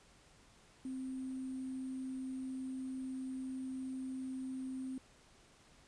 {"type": "tone with sample-and-hold", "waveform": "sine", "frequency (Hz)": 261.2, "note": "C4", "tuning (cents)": -3, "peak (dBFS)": -39, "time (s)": [0.85, 4.98], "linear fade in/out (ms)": 2, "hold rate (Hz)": 8820, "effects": ["pink hiss -64 dBFS RMS until 5.87 s", "resampled to 22050 Hz"]}